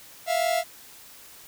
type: tone pair together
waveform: 45% pulse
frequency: 658 / 701.5 Hz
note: E5 / F5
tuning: -3 / +8 cents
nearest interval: minor second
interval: 111 cents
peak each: -25 dBFS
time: 0.26-0.64 s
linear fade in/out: 50 ms
effects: white hiss -48 dBFS RMS until 1.47 s